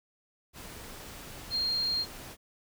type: tone in noise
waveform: sine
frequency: 4212 Hz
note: C8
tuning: 11 cents sharp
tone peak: -27 dBFS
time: 1.5-2.06 s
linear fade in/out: 50 ms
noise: pink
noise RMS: -45 dBFS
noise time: 0.53-2.37 s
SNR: +15 dB
effects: none